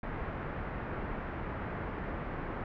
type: low-pass noise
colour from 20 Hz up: pink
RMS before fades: -38 dBFS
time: 0.03-2.64 s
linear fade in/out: 2 ms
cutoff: 1900 Hz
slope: 24 dB/octave
effects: none